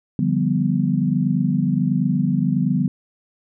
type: chord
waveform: sine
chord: G dominant seventh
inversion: second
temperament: equal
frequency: 146.83 / 174.61 / 196 / 246.9 Hz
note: D3 / F3 / G3 / B3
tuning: 0 / 0 / 0 / 0 cents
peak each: -22 dBFS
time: 0.19-2.88 s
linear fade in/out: 2 ms
effects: none